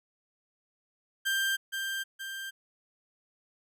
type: tone with echo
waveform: 30% pulse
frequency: 1580 Hz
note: G6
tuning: 13 cents sharp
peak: -24 dBFS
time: 1.25-1.57 s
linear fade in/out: 20 ms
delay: 470 ms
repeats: 2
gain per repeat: -5 dB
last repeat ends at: 2.51 s
effects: none